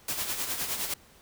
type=noise with tremolo; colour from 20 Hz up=white; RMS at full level=-30 dBFS; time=0.08-0.94 s; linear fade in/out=5 ms; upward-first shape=sine; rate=9.7 Hz; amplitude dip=55%; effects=pink hiss -57 dBFS RMS until 1.21 s